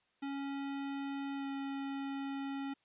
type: tone with pitch glide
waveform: square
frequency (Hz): 277.3 to 275.1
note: C#4 to C#4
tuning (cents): +1 to -13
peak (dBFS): -38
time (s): 0.22-2.74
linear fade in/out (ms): 10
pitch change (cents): -14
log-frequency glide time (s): 1.36-1.46
effects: white hiss -75 dBFS RMS until 2.84 s + resampled to 8000 Hz